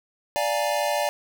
square chord, Bb dominant seventh, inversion first, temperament equal with one note detuned, 587.3 / 698.5 / 830.6 / 924.3 Hz, D5 / F5 / Ab5 / Bb5, 0 / 0 / 0 / -15 cents, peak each -26 / -30 / -29 / -32 dBFS, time 0.36-1.09 s, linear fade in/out 0 ms, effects none

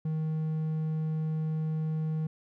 triangle tone, 157.2 Hz, D#3, 18 cents sharp, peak -26 dBFS, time 0.05-2.27 s, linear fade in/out 5 ms, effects none

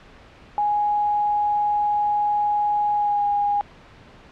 sine tone with pitch glide, 830.6 to 818.7 Hz, G#5 to G#5, 0 to -25 cents, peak -18 dBFS, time 0.58-3.61 s, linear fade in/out 0 ms, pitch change -25 cents, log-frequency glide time 2.95-3.25 s, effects pink hiss -47 dBFS RMS until 4.31 s + low-pass 3000 Hz 12 dB/octave

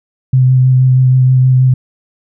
sine tone with vibrato, 128.9 Hz, C3, 26 cents flat, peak -5 dBFS, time 0.33-1.74 s, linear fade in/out 5 ms, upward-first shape sine, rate 6.3 Hz, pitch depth 15 cents each way, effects none

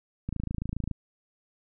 click train, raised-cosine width 5 ms, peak -19 dBFS, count 18, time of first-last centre 0.29-0.913 s, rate 27.3 Hz, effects none

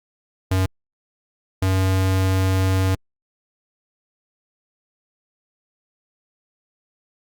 square tone pair in turn, 94 / 94.6 Hz, F#2 / F#2, +28 / +39 cents, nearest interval unison, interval 11 cents, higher second, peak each -17 dBFS, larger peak neither, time 0.51-0.66 / 1.62-2.95 s, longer second, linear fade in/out 5 ms, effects Opus 48 kbps

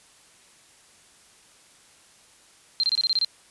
sine tone bursts, 4158 Hz, C8, 12 cents flat, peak -19 dBFS, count 8, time 2.8-3.247 s, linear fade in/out 0 ms, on 34 ms, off 25 ms, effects white hiss -55 dBFS RMS until 3.5 s + resampled to 24000 Hz

